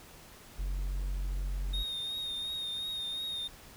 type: tone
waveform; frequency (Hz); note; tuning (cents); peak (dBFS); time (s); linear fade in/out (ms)
triangle; 46.25; F#1; 0; -29; 0.58-1.84; 20
type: tone with vibrato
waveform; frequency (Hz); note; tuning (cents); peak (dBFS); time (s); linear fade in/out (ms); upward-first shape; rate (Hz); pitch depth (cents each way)
triangle; 3698; A#7; -15; -33; 1.73-3.48; 10; triangle; 2.8; 37
effects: pink hiss -53 dBFS RMS until 3.76 s